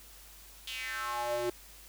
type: tone with high-pass filter sweep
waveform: square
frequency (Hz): 120.1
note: B2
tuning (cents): -48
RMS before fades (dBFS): -35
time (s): 0.67-1.5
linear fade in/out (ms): 5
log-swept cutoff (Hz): 3300 to 380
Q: 4.3
effects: added 50 Hz sine -56 dBFS peak until 1.88 s + white hiss -54 dBFS RMS until 1.88 s